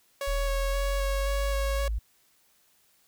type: tone with vibrato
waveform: sawtooth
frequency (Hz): 554.4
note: C#5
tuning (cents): 0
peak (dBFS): -26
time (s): 0.21-1.88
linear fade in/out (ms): 2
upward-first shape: square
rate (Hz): 1.9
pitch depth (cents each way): 10
type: linear sweep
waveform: sine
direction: up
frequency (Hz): 38.89 to 55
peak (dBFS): -26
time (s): 0.27-1.99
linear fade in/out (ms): 10
effects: white hiss -65 dBFS RMS until 3.07 s